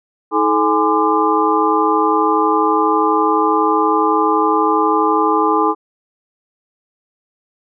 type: tone cluster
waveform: sine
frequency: 319.5 / 431.6 / 829 / 1027 / 1190 Hz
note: D#4 / A4 / G#5 / C6 / D6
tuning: +46 / -33 / -3 / -33 / +22 cents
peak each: -18 dBFS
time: 0.31-5.75 s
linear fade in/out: 50 ms
effects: none